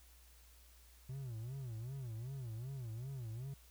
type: tone with vibrato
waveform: triangle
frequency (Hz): 123.3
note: B2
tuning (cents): -2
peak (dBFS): -40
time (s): 1.09-3.54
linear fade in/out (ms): 5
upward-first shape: sine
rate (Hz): 2.6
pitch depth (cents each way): 200
effects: added 60 Hz sine -61 dBFS peak until 3.7 s + white hiss -66 dBFS RMS until 3.7 s